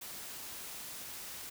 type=noise; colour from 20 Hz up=white; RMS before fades=-45 dBFS; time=0.01-1.5 s; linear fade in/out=10 ms; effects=none